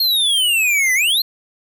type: exponential two-way sweep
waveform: square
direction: down then up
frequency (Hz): 4300 to 1975.5 to 4300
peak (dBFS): -14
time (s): 0-1.22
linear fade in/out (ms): 5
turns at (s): 0.94
effects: none